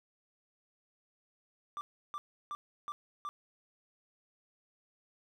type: tone bursts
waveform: triangle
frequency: 1178 Hz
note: D6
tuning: 5 cents sharp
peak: -35 dBFS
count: 5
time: 1.77-3.29 s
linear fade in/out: 0 ms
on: 40 ms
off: 330 ms
effects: none